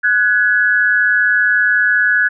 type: tone pair together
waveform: sine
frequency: 1480 / 1685.2 Hz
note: F#6 / G#6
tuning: 0 / +25 cents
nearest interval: major second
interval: 225 cents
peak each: -13 dBFS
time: 0.03-2.29 s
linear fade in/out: 20 ms
effects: none